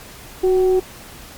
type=tone with frequency modulation; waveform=sine; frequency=370.8 Hz; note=F#4; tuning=4 cents sharp; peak=-12 dBFS; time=0.43-0.8 s; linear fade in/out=10 ms; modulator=389 Hz; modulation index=0.31; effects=pink hiss -39 dBFS RMS until 1.37 s + MP3 96 kbps